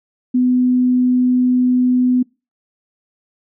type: tone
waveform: sine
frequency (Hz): 250.7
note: B3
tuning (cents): +26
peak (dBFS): -11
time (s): 0.34-2.23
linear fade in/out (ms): 10
effects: noise-tail reverb RT60 0.3 s tail -26 dB re dry